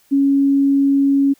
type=tone; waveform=sine; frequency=277.2 Hz; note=C#4; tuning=in tune; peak=-11 dBFS; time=0.11-1.34 s; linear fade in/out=20 ms; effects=white hiss -56 dBFS RMS until 1.39 s